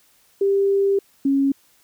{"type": "tone pair in turn", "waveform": "sine", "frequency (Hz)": [395.3, 275], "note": ["G4", "C#4"], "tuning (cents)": [15, -14], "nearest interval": "tritone", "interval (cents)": 629, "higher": "first", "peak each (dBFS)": -15, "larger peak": "neither", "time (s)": [[0.41, 0.99], [1.25, 1.52]], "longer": "first", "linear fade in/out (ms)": 5, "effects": ["white hiss -58 dBFS RMS until 1.83 s"]}